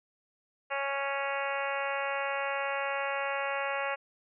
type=harmonic tone; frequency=277.2 Hz; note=C#4; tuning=in tune; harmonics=2 / 3 / 4 / 5 / 6 / 7 / 8 / 9 / 10; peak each=-35 / -37 / -38 / -39 / -40 / -40 / -41 / -42 / -42 dBFS; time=0.7-3.96 s; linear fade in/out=20 ms; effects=none